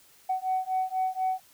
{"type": "beating tone pair", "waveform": "sine", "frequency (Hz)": [748, 752.1], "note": ["F#5", "F#5"], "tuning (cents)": [19, 28], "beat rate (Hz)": 4.1, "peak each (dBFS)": -28, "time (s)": [0.29, 1.4], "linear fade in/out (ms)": 10, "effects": ["tanh soft clip ceiling -20 dBFS", "white hiss -58 dBFS RMS until 1.53 s"]}